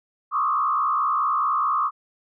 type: tone with frequency modulation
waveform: sine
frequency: 1174.7 Hz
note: D6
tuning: in tune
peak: -19 dBFS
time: 0.31-1.91 s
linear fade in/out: 50 ms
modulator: 64.7 Hz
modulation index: 1.6
effects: none